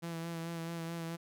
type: tone with vibrato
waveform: sawtooth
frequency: 166.7 Hz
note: E3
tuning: 20 cents sharp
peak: -34 dBFS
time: 0.02-1.17 s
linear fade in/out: 20 ms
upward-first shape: sine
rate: 4.6 Hz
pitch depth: 25 cents each way
effects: none